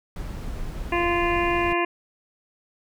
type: noise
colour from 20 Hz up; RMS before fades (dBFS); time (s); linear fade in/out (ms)
brown; -32; 0.16-1.73; 2
type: harmonic tone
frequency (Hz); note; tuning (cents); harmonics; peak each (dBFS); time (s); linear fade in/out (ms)
346.4; F4; -14; 1 / 2 / 3 / 5 / 6 / 7 / 8; -24 / -28 / -26 / -31 / -32 / -31 / -33; 0.92-1.85; 5
effects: none